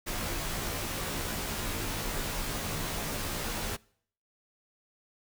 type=noise with comb filter; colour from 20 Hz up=pink; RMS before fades=-34 dBFS; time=0.06-3.77 s; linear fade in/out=20 ms; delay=16 ms; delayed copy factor=-1; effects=noise-tail reverb RT60 0.6 s tail -24 dB re dry